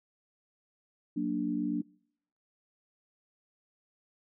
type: chord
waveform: sine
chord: Gb augmented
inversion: none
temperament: equal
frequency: 185 / 233.1 / 293.7 Hz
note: Gb3 / Bb3 / D4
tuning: 0 / 0 / 0 cents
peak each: -36 / -34 / -31 dBFS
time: 1.16-1.82 s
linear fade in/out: 10 ms
effects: noise-tail reverb RT60 0.7 s tail -26 dB re dry